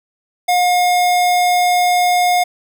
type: tone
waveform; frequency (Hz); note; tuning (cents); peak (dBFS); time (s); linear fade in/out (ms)
square; 716; F5; +43; -12; 0.48-2.44; 10
effects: none